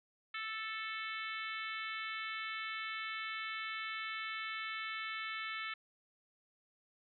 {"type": "harmonic tone", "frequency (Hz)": 440, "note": "A4", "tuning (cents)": 0, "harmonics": [3, 4, 5, 6, 7, 8, 9], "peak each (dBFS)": [-44, -45, -44, -49, -50, -51, -53], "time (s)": [0.34, 5.74], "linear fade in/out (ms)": 5, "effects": []}